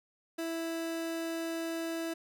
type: tone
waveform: 30% pulse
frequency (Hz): 329.6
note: E4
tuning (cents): 0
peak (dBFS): -31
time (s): 0.38-2.14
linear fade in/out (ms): 10
effects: none